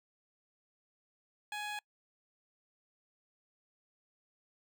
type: tone with notch filter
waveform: 15% pulse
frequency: 836 Hz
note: G#5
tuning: 11 cents sharp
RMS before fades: -40 dBFS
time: 1.52-1.79 s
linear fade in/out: 2 ms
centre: 12000 Hz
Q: 0.87
effects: noise-tail reverb RT60 0.1 s tail -26 dB re dry